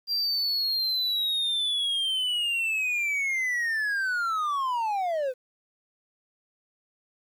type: linear sweep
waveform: triangle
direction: down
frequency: 4773 to 490.1 Hz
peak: -23 dBFS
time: 0.07-5.34 s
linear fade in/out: 50 ms
effects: 10-bit

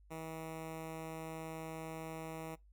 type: tone with notch filter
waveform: 10% pulse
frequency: 160.7 Hz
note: E3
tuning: 44 cents flat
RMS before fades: -45 dBFS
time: 0.1-2.56 s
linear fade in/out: 20 ms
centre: 4500 Hz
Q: 1.3
effects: noise-tail reverb RT60 0.2 s tail -23 dB re dry + added 50 Hz sine -60 dBFS peak until 2.72 s

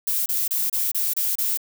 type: noise bursts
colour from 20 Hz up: violet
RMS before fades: -23 dBFS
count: 7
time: 0.07-1.574 s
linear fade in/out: 5 ms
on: 190 ms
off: 29 ms
effects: none

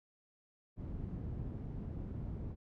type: low-pass noise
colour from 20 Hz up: white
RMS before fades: -42 dBFS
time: 0.76-2.56 s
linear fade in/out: 50 ms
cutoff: 150 Hz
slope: 12 dB/octave
effects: none

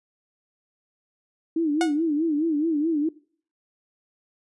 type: tone with vibrato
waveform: sine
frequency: 311.1 Hz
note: D#4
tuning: in tune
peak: -20 dBFS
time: 1.56-3.09 s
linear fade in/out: 5 ms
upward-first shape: sine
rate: 4.7 Hz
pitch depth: 130 cents each way
type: tone with exponential decay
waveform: sawtooth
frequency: 728 Hz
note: F#5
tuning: 28 cents flat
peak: -16 dBFS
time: 1.81-1.96 s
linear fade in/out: 1 ms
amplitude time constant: 32 ms
effects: noise-tail reverb RT60 0.5 s tail -22 dB re dry + resampled to 24000 Hz

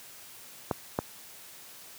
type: clicks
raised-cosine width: 1 ms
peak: -12 dBFS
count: 2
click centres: 0.712 / 0.989 s
effects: white hiss -49 dBFS RMS until 1.98 s + high-pass 80 Hz 12 dB/octave

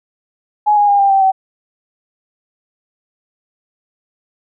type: tone with pitch steps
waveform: sine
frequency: 839 / 823.6 / 808.6 / 793.7 / 779.2 / 764.9 Hz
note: G#5 / G#5 / G#5 / G5 / G5 / G5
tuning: +17 / -15 / -46 / +21 / -11 / -43 cents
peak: -8 dBFS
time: 0.66-1.32 s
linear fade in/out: 20 ms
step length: 110 ms
effects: none

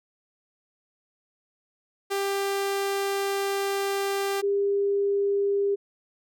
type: tone pair in turn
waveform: sawtooth / sine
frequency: 395.6 / 400.7 Hz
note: G4 / G4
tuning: +16 / +38 cents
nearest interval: unison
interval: 22 cents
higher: second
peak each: -21 dBFS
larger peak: neither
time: 2.1-4.42 / 4.42-5.76 s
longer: first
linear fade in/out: 20 ms
effects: none

